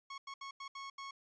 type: tone bursts at uneven times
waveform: sawtooth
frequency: 1099 Hz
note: C#6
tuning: 15 cents flat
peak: -40 dBFS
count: 6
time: 0.1-0.18 / 0.27-0.34 / 0.41-0.51 / 0.6-0.68 / 0.75-0.9 / 0.98-1.11 s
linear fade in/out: 5 ms
effects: resampled to 16000 Hz